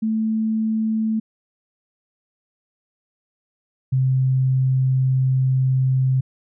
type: tone pair in turn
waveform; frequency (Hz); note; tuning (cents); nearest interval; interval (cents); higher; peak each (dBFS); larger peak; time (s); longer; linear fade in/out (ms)
sine; 220 / 130.81; A3 / C3; 0 / 0; major sixth; 900; first; -18 / -15; second; 0.02-1.2 / 3.92-6.21; second; 10
effects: none